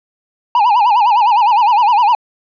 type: tone with vibrato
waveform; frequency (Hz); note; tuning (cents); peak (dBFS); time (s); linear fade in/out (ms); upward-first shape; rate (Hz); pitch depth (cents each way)
triangle; 896; A5; +31; -6; 0.55-2.15; 2; sine; 9.8; 180
effects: resampled to 11025 Hz + 8-bit